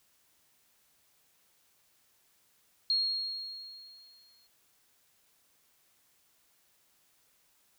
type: tone with exponential decay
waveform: sine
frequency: 4272 Hz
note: C8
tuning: 35 cents sharp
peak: -24 dBFS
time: 2.9-4.47 s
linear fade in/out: 1 ms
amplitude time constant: 340 ms
effects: white hiss -69 dBFS RMS until 7.78 s